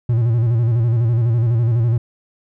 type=tone with vibrato; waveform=triangle; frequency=116.54 Hz; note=A#2; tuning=in tune; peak=-11 dBFS; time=0.09-1.98 s; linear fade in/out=5 ms; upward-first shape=square; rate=12 Hz; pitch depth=66 cents each way; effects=none